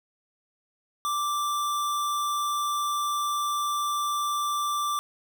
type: tone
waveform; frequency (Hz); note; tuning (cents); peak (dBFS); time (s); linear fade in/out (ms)
square; 1174.7; D6; 0; -26; 1.05-4.99; 0
effects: none